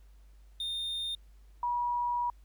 triangle / sine tone pair in turn, 3644 / 965.2 Hz, A#7 / B5, -40 / -40 cents, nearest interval octave + major seventh, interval 2300 cents, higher first, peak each -31 / -28 dBFS, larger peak second, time 0.6-1.15 / 1.63-2.3 s, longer second, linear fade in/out 2 ms, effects added 50 Hz sine -53 dBFS peak until 2.44 s + pink hiss -71 dBFS RMS until 2.44 s

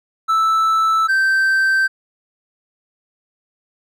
triangle tone pair in turn, 1317 / 1557.2 Hz, E6 / G6, -2 / -12 cents, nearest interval minor third, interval 290 cents, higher second, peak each -11 dBFS, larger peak neither, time 0.28-1.08 / 1.08-1.88 s, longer neither, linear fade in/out 20 ms, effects none

